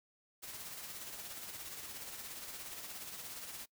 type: noise with tremolo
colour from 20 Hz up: white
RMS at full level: -45 dBFS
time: 0.42-3.66 s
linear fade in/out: 20 ms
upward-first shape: sine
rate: 17 Hz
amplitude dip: 40%
effects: noise-tail reverb RT60 0.1 s tail -22 dB re dry